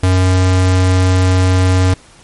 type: tone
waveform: square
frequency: 92.5 Hz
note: F#2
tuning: in tune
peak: -9 dBFS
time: 0.03-1.94 s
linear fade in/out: 5 ms
effects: pink hiss -43 dBFS RMS until 2.23 s + MP3 48 kbps